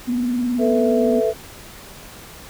sine tone with vibrato, 244.7 Hz, B3, 16 cents flat, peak -18 dBFS, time 0.07-1.21 s, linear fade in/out 20 ms, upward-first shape square, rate 19 Hz, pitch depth 42 cents each way
sine chord, A suspended second, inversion none, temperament just, 440 / 495 / 660 Hz, A4 / B4 / E5, 0 / +4 / +2 cents, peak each -19 / -22 / -21 dBFS, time 0.58-1.34 s, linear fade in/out 50 ms
effects pink hiss -40 dBFS RMS until 2.49 s

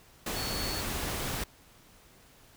sine tone in noise, 4422 Hz, C#8, 5 cents flat, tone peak -37 dBFS, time 0.36-0.81 s, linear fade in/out 5 ms, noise pink, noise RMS -34 dBFS, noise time 0.26-1.44 s, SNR -6 dB, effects pink hiss -58 dBFS RMS until 2.56 s

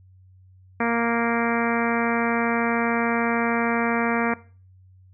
harmonic tone, 233.1 Hz, A#3, in tune, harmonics 1 / 2 / 3 / 4 / 5 / 6 / 7 / 8 / 9 / 10, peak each -24 / -27 / -29 / -30 / -31 / -32 / -32 / -33 / -34 / -34 dBFS, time 0.8-4.34 s, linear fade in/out 5 ms, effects noise-tail reverb RT60 0.4 s tail -19 dB re dry + added 93 Hz sine -49 dBFS peak until 5.13 s

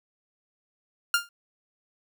sawtooth tone with exponential decay, 1402 Hz, F6, 6 cents sharp, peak -13 dBFS, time 1.14-1.29 s, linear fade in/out 2 ms, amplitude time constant 31 ms, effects none

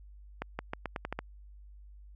accelerating click train, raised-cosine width 0.5 ms, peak -19 dBFS, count 8, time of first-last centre 0.42-1.19 s, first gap 170 ms, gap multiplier 0.85, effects added 50 Hz sine -49 dBFS peak until 2.15 s

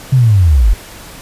sine linear sweep, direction down, 136.1 to 42.05 Hz, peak -5 dBFS, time 0.12-0.74 s, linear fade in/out 10 ms, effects pink hiss -33 dBFS RMS until 1.21 s + resampled to 32000 Hz

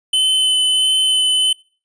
square tone with vibrato, 3038 Hz, F#7, 45 cents sharp, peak -13 dBFS, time 0.13-1.53 s, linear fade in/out 5 ms, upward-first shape sine, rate 1.5 Hz, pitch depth 9 cents each way, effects noise-tail reverb RT60 0.4 s tail -24 dB re dry + resampled to 22050 Hz

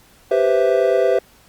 triangle chord, C major seventh, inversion second, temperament equal, 392 / 493.9 / 523.3 / 659.3 Hz, G4 / B4 / C5 / E5, 0 / 0 / 0 / 0 cents, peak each -17 dBFS, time 0.31-1.19 s, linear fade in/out 5 ms, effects pink hiss -51 dBFS RMS until 1.48 s + Opus 48 kbps

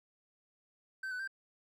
triangle tone with pitch steps, 1545 / 1497 / 1572 Hz, G6 / F#6 / G6, -26 / +20 / +4 cents, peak -35 dBFS, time 1.03-1.276 s, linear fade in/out 5 ms, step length 82 ms, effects none

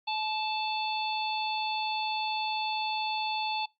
harmonic tone with a mistuned harmonic, 880 Hz, A5, in tune, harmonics 1 / 3 / 4 / 5, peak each -31 / -36 / -37 / -38 dBFS, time 0.07-3.66 s, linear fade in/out 10 ms, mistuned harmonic 1, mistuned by -31 cents, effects noise-tail reverb RT60 0.2 s tail -24 dB re dry + Opus 48 kbps

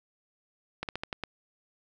slowing click train, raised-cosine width 0.3 ms, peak -17 dBFS, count 6, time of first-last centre 0.83-1.237 s, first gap 58 ms, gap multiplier 1.17, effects none

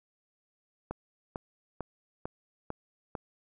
click train, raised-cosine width 1 ms, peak -21 dBFS, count 6, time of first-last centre 0.91-3.152 s, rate 2.23 Hz, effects none

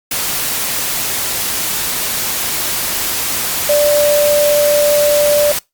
sine tone in noise, 587.3 Hz, D5, in tune, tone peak -9 dBFS, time 3.69-5.52 s, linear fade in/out 5 ms, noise white, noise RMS -18 dBFS, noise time 0.11-5.59 s, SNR +6 dB, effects noise-tail reverb RT60 0.2 s tail -23 dB re dry + Opus 48 kbps

